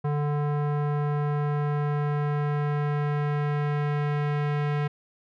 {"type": "tone with low-pass filter sweep", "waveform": "square", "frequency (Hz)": 146.83, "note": "D3", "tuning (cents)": 0, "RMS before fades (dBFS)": -26, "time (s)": [0.04, 4.88], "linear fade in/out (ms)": 10, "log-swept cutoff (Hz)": [1100, 2200], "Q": 1.2, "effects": []}